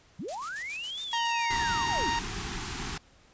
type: linear two-way sweep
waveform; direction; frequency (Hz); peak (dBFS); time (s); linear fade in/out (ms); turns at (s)
sine; up then down; 127.3 to 3642 to 211.6; -34; 0.19-2.1; 5; 1.02
type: noise with tremolo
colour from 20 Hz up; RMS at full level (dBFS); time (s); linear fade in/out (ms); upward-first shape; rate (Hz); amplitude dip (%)
blue; -39; 0.28-1.8; 5; square; 7.2; 55
type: harmonic tone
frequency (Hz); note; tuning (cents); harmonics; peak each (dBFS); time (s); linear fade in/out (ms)
932.3; A#5; 0; 1 / 2 / 3 / 4 / 5 / 6 / 7; -28 / -34 / -38 / -40 / -42 / -44 / -45; 1.13-2.19; 2
type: band-stop noise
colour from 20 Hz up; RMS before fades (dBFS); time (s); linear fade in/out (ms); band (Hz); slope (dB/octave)
pink; -35; 1.5-2.98; 5; 430 to 740; 96
effects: pink hiss -60 dBFS RMS until 3.33 s + resampled to 16000 Hz

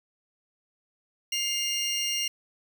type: tone pair together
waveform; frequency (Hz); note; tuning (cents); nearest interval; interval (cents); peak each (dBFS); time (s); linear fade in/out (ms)
25% pulse; 2114 / 2818; C7 / F7; +17 / +15; perfect fourth; 498; -32 / -23; 1.32-2.28; 5
effects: none

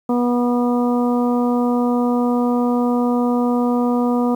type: harmonic tone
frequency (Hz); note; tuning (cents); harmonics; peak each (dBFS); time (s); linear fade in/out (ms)
243.2; B3; -26; 1 / 2 / 3 / 4 / 5; -16 / -22 / -26 / -28 / -30; 0.09-4.35; 5
effects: 8-bit

